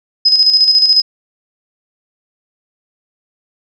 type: tone with tremolo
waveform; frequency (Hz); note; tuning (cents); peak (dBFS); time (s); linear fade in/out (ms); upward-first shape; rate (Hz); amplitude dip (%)
sine; 5060; D#8; +28; -5; 0.25-1.02; 10; square; 14; 50
effects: none